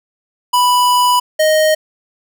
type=tone pair in turn; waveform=square; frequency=987.8 / 622.3 Hz; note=B5 / D#5; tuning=0 / 0 cents; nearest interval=minor sixth; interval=800 cents; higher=first; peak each=-10 dBFS; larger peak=neither; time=0.53-1.2 / 1.39-1.75 s; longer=first; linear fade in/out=10 ms; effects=none